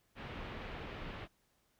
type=low-pass noise; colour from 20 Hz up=pink; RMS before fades=-45 dBFS; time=0.15-1.28 s; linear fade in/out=50 ms; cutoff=3200 Hz; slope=24 dB/octave; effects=pink hiss -75 dBFS RMS until 1.79 s